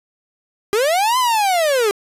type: linear two-way sweep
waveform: 45% pulse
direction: up then down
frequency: 392 to 1038 to 392 Hz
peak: -14 dBFS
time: 0.73-1.91 s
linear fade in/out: 0 ms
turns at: 1.18 s
effects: resampled to 32000 Hz + 9-bit